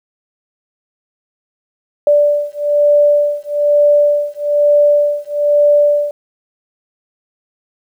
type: beating tone pair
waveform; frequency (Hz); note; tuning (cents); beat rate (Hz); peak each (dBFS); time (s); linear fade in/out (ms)
sine; 585 / 586.1; D5 / D5; -7 / -4; 1.1; -12; 2.07-6.11; 2
effects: 8-bit